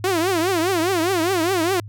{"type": "tone with vibrato", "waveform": "sawtooth", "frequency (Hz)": 352.6, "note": "F4", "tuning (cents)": 17, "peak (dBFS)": -14, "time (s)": [0.04, 1.8], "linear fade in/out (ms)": 2, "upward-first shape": "triangle", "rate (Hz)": 4.9, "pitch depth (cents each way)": 220, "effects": ["added 104 Hz sine -33 dBFS peak until 1.88 s"]}